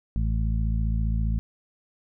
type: harmonic tone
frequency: 55 Hz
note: A1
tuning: in tune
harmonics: 1 / 2 / 3 / 4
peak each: -23 / -29 / -33 / -35 dBFS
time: 0.16-1.39 s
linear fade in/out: 0 ms
effects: none